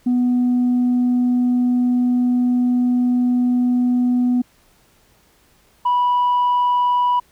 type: tone pair in turn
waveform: sine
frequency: 246.9 / 981.3 Hz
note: B3 / B5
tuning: 0 / -11 cents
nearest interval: 2 octaves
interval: 2389 cents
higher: second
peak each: -12 dBFS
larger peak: neither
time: 0.06-4.42 / 5.85-7.2 s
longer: first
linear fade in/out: 10 ms
effects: tanh soft clip ceiling -12 dBFS + pink hiss -56 dBFS RMS until 7.31 s